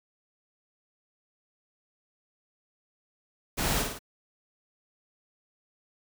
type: noise with echo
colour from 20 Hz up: pink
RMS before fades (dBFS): -29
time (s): 3.57-3.83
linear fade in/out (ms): 20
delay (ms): 54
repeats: 3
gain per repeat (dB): -4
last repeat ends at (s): 3.992
effects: none